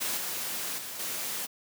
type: noise with level steps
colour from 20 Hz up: white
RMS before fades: -31 / -34 / -39 / -34 dBFS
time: 0-1.47 s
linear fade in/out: 20 ms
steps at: 0.17 / 0.78 / 0.99 s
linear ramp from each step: 5 ms
effects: high-pass 150 Hz 12 dB/octave